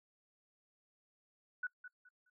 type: tone with echo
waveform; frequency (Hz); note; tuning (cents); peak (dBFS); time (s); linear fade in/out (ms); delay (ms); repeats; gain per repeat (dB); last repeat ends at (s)
sine; 1480; F#6; 0; -35; 1.63-1.67; 5; 210; 3; -12; 2.3
effects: noise-tail reverb RT60 0.1 s tail -23 dB re dry